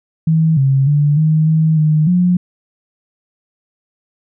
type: tone with pitch steps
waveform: sine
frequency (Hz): 160.5 / 135.5 / 146.4 / 156.4 / 158.6 / 154 / 178.8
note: E3 / C#3 / D3 / D#3 / D#3 / D#3 / F3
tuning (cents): -46 / -39 / -5 / +9 / +33 / -17 / +41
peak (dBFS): -9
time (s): 0.27-2.37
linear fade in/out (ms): 5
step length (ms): 300
effects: none